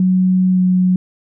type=tone with pitch glide; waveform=sine; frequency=185 to 183.3 Hz; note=F#3 to F#3; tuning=0 to -16 cents; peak=-10 dBFS; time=0-0.96 s; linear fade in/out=2 ms; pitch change=-16 cents; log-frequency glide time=0.51-0.6 s; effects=none